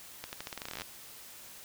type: accelerating click train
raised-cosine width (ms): 0.2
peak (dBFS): -21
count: 17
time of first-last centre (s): 0.24-0.819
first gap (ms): 89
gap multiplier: 0.86
effects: white hiss -50 dBFS RMS until 1.64 s